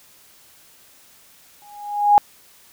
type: tone with exponential growth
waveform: sine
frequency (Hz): 824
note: G#5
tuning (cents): -14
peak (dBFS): -6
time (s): 1.62-2.18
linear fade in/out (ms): 0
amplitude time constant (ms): 120
effects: white hiss -51 dBFS RMS until 2.72 s